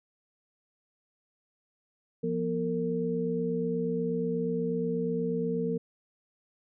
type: tone cluster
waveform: sine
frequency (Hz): 172.8 / 241.1 / 455.7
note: F3 / B3 / A#4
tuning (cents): -18 / -41 / -39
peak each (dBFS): -32 / -33 / -30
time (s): 2.23-5.78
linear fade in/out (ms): 10
effects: none